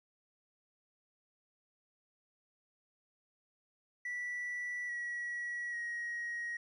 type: tone with pitch steps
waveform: triangle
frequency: 1959 / 1924.2 / 1890.1 Hz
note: B6 / B6 / A#6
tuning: -15 / -46 / +23 cents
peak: -34 dBFS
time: 4.05-6.57 s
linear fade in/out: 5 ms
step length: 840 ms
effects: tanh soft clip ceiling -32 dBFS + resampled to 24000 Hz